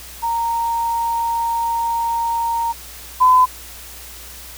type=tone pair in turn; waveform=sine; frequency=927 / 1013.1 Hz; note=A#5 / B5; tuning=-10 / +44 cents; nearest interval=major second; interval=154 cents; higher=second; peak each=-17 / -8 dBFS; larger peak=second; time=0.22-2.73 / 3.2-3.46 s; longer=first; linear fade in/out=20 ms; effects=added 60 Hz sine -41 dBFS peak until 4.57 s + white hiss -37 dBFS RMS until 4.57 s